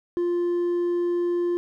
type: tone with hard clipping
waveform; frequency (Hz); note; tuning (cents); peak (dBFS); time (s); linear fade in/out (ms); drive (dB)
sine; 349.2; F4; 0; -22; 0.17-1.57; 0; 2
effects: none